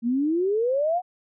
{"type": "exponential sweep", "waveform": "sine", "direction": "up", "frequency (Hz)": [225.9, 746], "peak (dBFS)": -20, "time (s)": [0.02, 1.02], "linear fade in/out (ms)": 50, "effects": []}